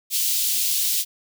white high-pass noise, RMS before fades -22 dBFS, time 0.1-1.05 s, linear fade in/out 50 ms, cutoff 3000 Hz, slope 24 dB/octave, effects none

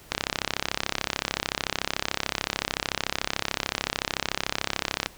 click train, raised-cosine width 0.2 ms, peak -6 dBFS, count 167, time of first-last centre 0.12-5.06 s, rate 33.6 Hz, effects pink hiss -50 dBFS RMS until 5.17 s

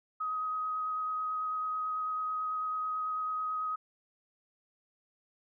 sine tone with vibrato, 1260 Hz, D#6, 21 cents sharp, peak -31 dBFS, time 0.2-3.76 s, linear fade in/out 10 ms, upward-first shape sine, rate 9.1 Hz, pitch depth 10 cents each way, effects none

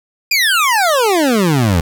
25% pulse exponential sweep, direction down, 2485 to 78.3 Hz, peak -7 dBFS, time 0.31-1.81 s, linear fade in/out 5 ms, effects none

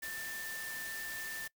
sine tone in noise, 1781 Hz, A6, 21 cents sharp, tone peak -41 dBFS, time 0.02-1.48 s, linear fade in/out 10 ms, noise white, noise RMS -45 dBFS, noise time 0.02-1.48 s, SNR +1 dB, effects noise-tail reverb RT60 0.1 s tail -22 dB re dry

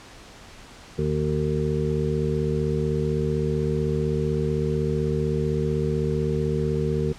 harmonic tone, 75.8 Hz, D#2, 45 cents flat, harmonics 1 / 2 / 3 / 5 / 6, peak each -30 / -25 / -30 / -28 / -28 dBFS, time 0.98-7.13 s, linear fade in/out 10 ms, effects pink hiss -45 dBFS RMS until 7.18 s + low-pass 7000 Hz 12 dB/octave

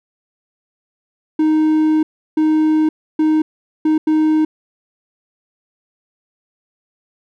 triangle tone bursts at uneven times, 311.1 Hz, D#4, in tune, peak -9 dBFS, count 5, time 1.39-2.03 / 2.37-2.89 / 3.19-3.42 / 3.85-3.98 / 4.07-4.45 s, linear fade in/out 5 ms, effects none

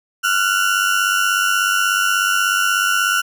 35% pulse tone pair together, 1378 / 1474.5 Hz, F6 / F#6, -24 / -6 cents, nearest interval minor second, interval 118 cents, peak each -16 dBFS, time 0.23-3.22 s, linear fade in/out 20 ms, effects none

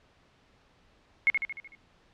sine tone with echo, 2167 Hz, C#7, 40 cents flat, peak -18 dBFS, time 1.27-1.3 s, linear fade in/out 0 ms, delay 75 ms, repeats 6, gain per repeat -5 dB, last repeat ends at 1.75 s, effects pink hiss -63 dBFS RMS until 2.13 s + low-pass 4000 Hz 12 dB/octave

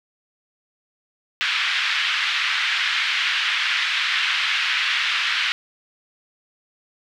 white band-pass noise, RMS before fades -22 dBFS, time 1.41-5.52 s, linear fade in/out 0 ms, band 1400 to 3400 Hz, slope 24 dB/octave, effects none

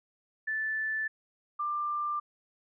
sine tone pair in turn, 1754 / 1188.4 Hz, A6 / D6, -6 / +20 cents, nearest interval perfect fifth, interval 674 cents, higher first, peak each -29 / -29 dBFS, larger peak neither, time 0.47-1.08 / 1.59-2.2 s, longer neither, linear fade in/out 10 ms, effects none

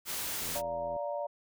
white noise, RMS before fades -36 dBFS, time 0.05-0.62 s, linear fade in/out 50 ms
click train, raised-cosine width 2 ms, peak -36 dBFS, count 47, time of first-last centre 0.42-0.964 s, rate 84.6 Hz
sine chord, Bb major, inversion first, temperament just, 582.7 / 699.2 / 932.3 Hz, D5 / F5 / Bb5, -14 / +2 / 0 cents, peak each -34 / -39 / -40 dBFS, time 0.55-1.27 s, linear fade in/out 10 ms
effects none

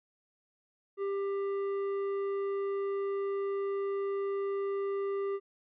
triangle tone with tanh clipping, 396 Hz, G4, 18 cents sharp, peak -32 dBFS, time 0.97-5.4 s, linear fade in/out 50 ms, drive 13 dB, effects none

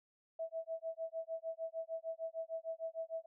sine tone with tremolo, 653 Hz, E5, 17 cents flat, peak -36 dBFS, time 0.39-3.26 s, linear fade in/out 5 ms, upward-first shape sine, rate 6.6 Hz, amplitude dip 100%, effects none

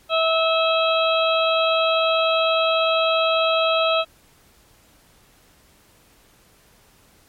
harmonic tone, 650 Hz, E5, 24 cents flat, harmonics 1 / 2 / 4 / 5 / 6, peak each -19 / -22 / -25 / -26 / -27 dBFS, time 0.09-4.05 s, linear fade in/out 50 ms, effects pink hiss -55 dBFS RMS until 7.28 s + MP3 64 kbps

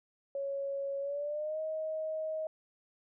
sine tone with pitch glide, 554.4 to 629.5 Hz, C#5 to D#5, 0 to +20 cents, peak -33 dBFS, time 0.35-2.47 s, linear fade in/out 2 ms, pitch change +220 cents, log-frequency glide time 1-1.6 s, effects none

